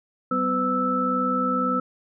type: tone cluster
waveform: sine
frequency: 191.6 / 253.4 / 506 / 1315 Hz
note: G3 / B3 / B4 / E6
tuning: -39 / +45 / +42 / -5 cents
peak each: -30 / -26 / -29 / -23 dBFS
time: 0.31-1.8 s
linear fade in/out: 5 ms
effects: none